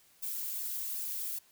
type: noise with flanger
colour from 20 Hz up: violet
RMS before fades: -37 dBFS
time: 0.22-1.39 s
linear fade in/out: 10 ms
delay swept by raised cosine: 1.1 to 3.4 ms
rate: 2.6 Hz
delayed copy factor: +0.8
effects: white hiss -64 dBFS RMS until 1.51 s